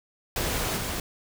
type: noise with level steps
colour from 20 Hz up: pink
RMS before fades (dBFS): -28 / -31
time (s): 0.36-1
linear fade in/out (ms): 2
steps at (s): 0.76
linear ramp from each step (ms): 20
effects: none